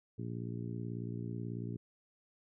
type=harmonic tone; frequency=58.27 Hz; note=A#1; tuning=in tune; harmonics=2 / 3 / 4 / 5 / 6 / 7; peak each=-40 / -44 / -46 / -48 / -50 / -51 dBFS; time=0.18-1.77 s; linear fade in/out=10 ms; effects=none